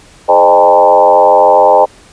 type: tone with frequency modulation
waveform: sine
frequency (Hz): 705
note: F5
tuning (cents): +16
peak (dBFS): -3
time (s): 0.28-1.86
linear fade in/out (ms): 20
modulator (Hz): 92.4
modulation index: 2.5
effects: pink hiss -41 dBFS RMS until 2.12 s + resampled to 22050 Hz